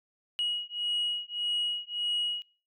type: beating tone pair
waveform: sine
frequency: 2900 / 2901.7 Hz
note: F#7 / F#7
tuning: -35 / -34 cents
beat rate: 1.7 Hz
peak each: -31 dBFS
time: 0.39-2.42 s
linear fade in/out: 0 ms
effects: noise-tail reverb RT60 0.4 s tail -24 dB re dry + tanh soft clip ceiling -24 dBFS